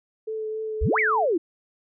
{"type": "tone with vibrato", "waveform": "sine", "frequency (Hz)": 436.1, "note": "A4", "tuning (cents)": -15, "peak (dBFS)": -27, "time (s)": [0.27, 1.26], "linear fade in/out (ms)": 10, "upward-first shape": "triangle", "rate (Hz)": 3.6, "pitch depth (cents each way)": 16}
{"type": "exponential two-way sweep", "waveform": "sine", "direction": "up then down", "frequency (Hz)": [41, 2352, 306.8], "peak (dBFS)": -19, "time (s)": [0.81, 1.38], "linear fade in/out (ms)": 10, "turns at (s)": 0.99}
{"effects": []}